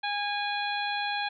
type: harmonic tone with a mistuned harmonic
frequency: 820 Hz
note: G#5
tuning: 22 cents flat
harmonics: 1 / 2 / 3 / 4 / 5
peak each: -31 / -34 / -36 / -37 / -38 dBFS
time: 0.03-1.29 s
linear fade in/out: 10 ms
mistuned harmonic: 4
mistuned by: +46 cents
effects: none